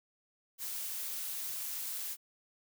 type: noise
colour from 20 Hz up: blue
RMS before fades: -39 dBFS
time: 0.58-2.17 s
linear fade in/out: 50 ms
effects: none